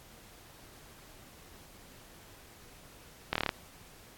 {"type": "slowing click train", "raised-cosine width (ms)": 0.3, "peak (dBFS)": -12, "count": 7, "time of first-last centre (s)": [3.33, 3.492], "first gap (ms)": 25, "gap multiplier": 1.03, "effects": ["pink hiss -55 dBFS RMS until 4.17 s", "AAC 64 kbps"]}